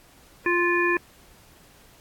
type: harmonic tone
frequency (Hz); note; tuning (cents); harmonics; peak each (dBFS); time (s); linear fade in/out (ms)
349.2; F4; 0; 1 / 3 / 5 / 7; -23 / -27 / -24 / -27; 0.46-0.97; 2
effects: pink hiss -54 dBFS RMS until 2 s + AAC 64 kbps